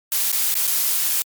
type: noise with dropouts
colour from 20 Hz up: blue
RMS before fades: -20 dBFS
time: 0.12-1.22 s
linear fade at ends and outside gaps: 0 ms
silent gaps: 0.317-0.327 / 0.541-0.553 / 0.671-0.676 s
effects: MP3 96 kbps